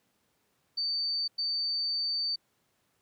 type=tone bursts at uneven times; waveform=sine; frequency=4580 Hz; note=D8; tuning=44 cents flat; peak=-28 dBFS; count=2; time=0.77-1.28 / 1.38-2.36 s; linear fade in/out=10 ms; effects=pink hiss -73 dBFS RMS until 3.01 s + high-pass 100 Hz 12 dB/octave